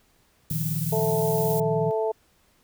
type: noise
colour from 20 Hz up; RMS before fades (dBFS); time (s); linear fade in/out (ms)
violet; -33; 0.5-1.6; 2
type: chord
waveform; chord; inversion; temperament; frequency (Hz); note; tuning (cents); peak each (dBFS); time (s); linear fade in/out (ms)
sine; Bb suspended fourth; none; equal; 116.54 / 155.56 / 174.61; Bb2 / Eb3 / F3; 0 / 0 / 0; -33 / -27 / -32; 0.51-1.91; 0
type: harmonic tone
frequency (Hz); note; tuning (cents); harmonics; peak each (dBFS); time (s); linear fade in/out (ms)
220; A3; 0; 2 / 3 / 4; -24 / -28 / -31; 0.92-2.12; 10
effects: pink hiss -63 dBFS RMS until 2.63 s